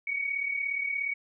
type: tone pair together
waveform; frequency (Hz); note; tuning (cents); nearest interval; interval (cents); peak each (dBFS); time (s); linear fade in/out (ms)
sine; 2239 / 2276; C#7 / C#7; +17 / +45; unison; 28; -29 / -35; 0.07-1.14; 5
effects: none